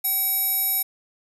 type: tone with band-pass filter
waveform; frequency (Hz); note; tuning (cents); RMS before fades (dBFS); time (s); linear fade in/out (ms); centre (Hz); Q
square; 764; G5; -45; -23; 0.04-0.83; 10; 12000; 9.9
effects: none